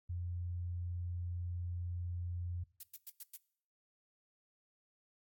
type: tone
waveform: sine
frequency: 87.8 Hz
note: F2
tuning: 10 cents sharp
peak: -37 dBFS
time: 0.09-2.64 s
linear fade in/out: 10 ms
type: noise bursts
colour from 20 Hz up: violet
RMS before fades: -46 dBFS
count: 5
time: 2.8-3.365 s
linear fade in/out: 5 ms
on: 33 ms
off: 100 ms
effects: noise-tail reverb RT60 0.6 s tail -21 dB re dry + AAC 64 kbps